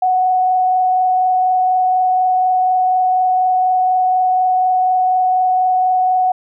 sine tone with frequency modulation, 740 Hz, F#5, in tune, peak -11 dBFS, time 0.02-6.32 s, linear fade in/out 5 ms, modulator 24.1 Hz, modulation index 0.32, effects none

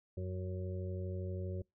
harmonic tone, 92.5 Hz, F#2, in tune, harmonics 1 / 2 / 4 / 5 / 6, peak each -38 / -46 / -45 / -52 / -49 dBFS, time 0.17-1.62 s, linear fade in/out 5 ms, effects noise-tail reverb RT60 0.2 s tail -26 dB re dry

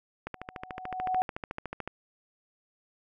click train, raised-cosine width 0.5 ms, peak -20 dBFS, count 23, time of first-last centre 0.27-1.876 s, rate 13.7 Hz
sine tone with exponential growth, 743 Hz, F#5, 7 cents sharp, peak -22 dBFS, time 0.34-1.22 s, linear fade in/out 0 ms, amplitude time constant 190 ms
effects none

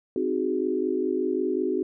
sine chord, Ab dominant seventh, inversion first, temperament equal, 261.6 / 311.1 / 370 / 415.3 Hz, C4 / Eb4 / Gb4 / Ab4, 0 / 0 / 0 / 0 cents, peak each -30 / -30 / -26 / -30 dBFS, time 0.16-1.83 s, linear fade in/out 2 ms, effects none

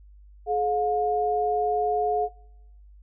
sine tone pair together, 425.1 / 715 Hz, G#4 / F5, +40 / +41 cents, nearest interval major sixth, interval 901 cents, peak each -25 / -24 dBFS, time 0.46-2.29 s, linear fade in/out 50 ms, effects noise-tail reverb RT60 0.9 s tail -23 dB re dry + added 50 Hz sine -47 dBFS peak until 3.02 s

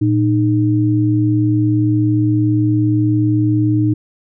sine tone pair together, 114.67 / 307.1 Hz, A#2 / D#4, -28 / -23 cents, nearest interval octave + perfect fourth, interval 1705 cents, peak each -14 dBFS, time 0.01-3.94 s, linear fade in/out 10 ms, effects none

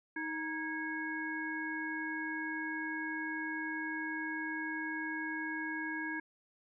harmonic tone with a mistuned harmonic, 313.3 Hz, D#4, 12 cents sharp, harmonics 1 / 3 / 5 / 7, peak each -40 / -45 / -38 / -46 dBFS, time 0.16-6.2 s, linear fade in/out 5 ms, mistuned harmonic 5, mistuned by +88 cents, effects none

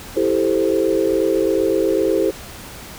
sine chord, A minor seventh, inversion second, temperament equal, 329.6 / 392 / 440 / 523.3 Hz, E4 / G4 / A4 / C5, 0 / 0 / 0 / 0 cents, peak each -20 / -19 / -21 / -21 dBFS, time 0.16-2.31 s, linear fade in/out 10 ms, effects pink hiss -36 dBFS RMS until 2.98 s

